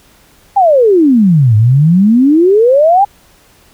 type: exponential two-way sweep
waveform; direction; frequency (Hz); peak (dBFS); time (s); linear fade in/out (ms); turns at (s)
sine; down then up; 829 to 103.83 to 829; -4; 0.56-3.05; 10; 1.56
effects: pink hiss -46 dBFS RMS until 3.73 s